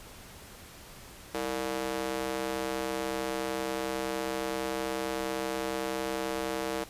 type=tone with high-pass filter; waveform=square; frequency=65.41 Hz; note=C2; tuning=in tune; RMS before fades=-33 dBFS; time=1.34-6.84 s; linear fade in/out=5 ms; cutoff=410 Hz; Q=1.5; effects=pink hiss -49 dBFS RMS until 6.89 s + resampled to 32000 Hz